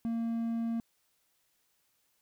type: tone with hard clipping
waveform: triangle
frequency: 230 Hz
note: A#3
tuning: 23 cents flat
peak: -31 dBFS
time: 0.05-0.8 s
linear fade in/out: 0 ms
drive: 6 dB
effects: white hiss -74 dBFS RMS until 2.21 s